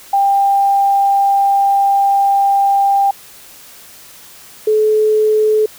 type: tone pair in turn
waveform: sine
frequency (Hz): 794 / 430.4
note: G5 / A4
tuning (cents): +22 / -38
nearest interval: major seventh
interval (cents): 1060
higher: first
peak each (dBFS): -9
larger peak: neither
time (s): 0.13-3.11 / 4.67-5.66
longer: first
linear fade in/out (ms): 5
effects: white hiss -39 dBFS RMS until 5.78 s